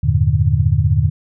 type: chord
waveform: sine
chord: E half-diminished seventh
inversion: none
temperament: equal with one note detuned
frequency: 82.41 / 98 / 113.75 / 146.83 Hz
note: E2 / G2 / Bb2 / D3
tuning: 0 / 0 / -42 / 0 cents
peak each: -17 dBFS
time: 0.03-1.1 s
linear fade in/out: 10 ms
effects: none